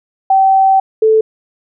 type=tone pair in turn; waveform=sine; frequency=771 / 438.7 Hz; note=G5 / A4; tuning=-29 / -5 cents; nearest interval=minor seventh; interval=976 cents; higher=first; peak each=-6 dBFS; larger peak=neither; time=0.3-0.8 / 1.02-1.21 s; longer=first; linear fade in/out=5 ms; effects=none